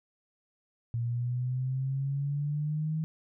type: exponential sweep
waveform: sine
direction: up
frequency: 116.54 to 159.1 Hz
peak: -28 dBFS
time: 0.94-3.04 s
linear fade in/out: 0 ms
effects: none